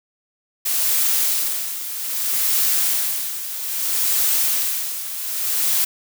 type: noise with tremolo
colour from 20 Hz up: blue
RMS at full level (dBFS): -18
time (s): 0.65-5.85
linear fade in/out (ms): 10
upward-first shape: sine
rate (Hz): 0.62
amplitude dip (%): 70
effects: none